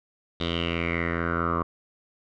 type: tone with low-pass filter sweep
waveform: 10% pulse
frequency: 84.6 Hz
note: E2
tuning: 45 cents sharp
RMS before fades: -27 dBFS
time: 0.4-1.63 s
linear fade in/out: 5 ms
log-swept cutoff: 3600 to 1100 Hz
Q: 6.3
effects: none